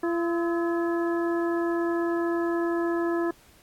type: harmonic tone with a mistuned harmonic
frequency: 340 Hz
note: F4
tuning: 46 cents flat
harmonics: 1 / 2 / 3 / 4 / 5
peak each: -24 / -34 / -36 / -38 / -37 dBFS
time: 0.03-3.31 s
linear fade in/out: 5 ms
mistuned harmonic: 4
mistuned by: -86 cents
effects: pink hiss -57 dBFS RMS until 3.62 s + AAC 64 kbps